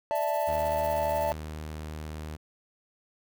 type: chord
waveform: triangle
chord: D suspended second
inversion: none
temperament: equal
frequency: 587.3 / 659.3 / 880 Hz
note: D5 / E5 / A5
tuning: 0 / 0 / 0 cents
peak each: -28 dBFS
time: 0.11-1.32 s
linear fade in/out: 0 ms
type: noise with tremolo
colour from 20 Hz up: violet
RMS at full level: -42 dBFS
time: 0.15-1.31 s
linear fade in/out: 2 ms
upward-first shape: sine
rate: 16 Hz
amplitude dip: 60%
type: tone with pitch glide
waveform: sawtooth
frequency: 77.78 to 77.24 Hz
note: D#2 to D#2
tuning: 0 to -12 cents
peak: -32 dBFS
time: 0.47-2.37 s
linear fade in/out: 20 ms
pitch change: -12 cents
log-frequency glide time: 0.67-1.16 s
effects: none